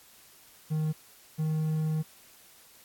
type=tone pair in turn; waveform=triangle; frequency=155.56 / 156.43 Hz; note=D#3 / D#3; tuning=0 / +10 cents; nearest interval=unison; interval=10 cents; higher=second; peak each=-24 dBFS; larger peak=neither; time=0.7-0.93 / 1.38-2.03 s; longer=second; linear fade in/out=20 ms; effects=white hiss -56 dBFS RMS until 2.84 s + AAC 64 kbps